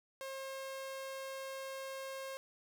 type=tone; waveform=sawtooth; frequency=536 Hz; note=C5; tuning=42 cents sharp; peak=-38 dBFS; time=0.21-2.37 s; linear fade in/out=0 ms; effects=none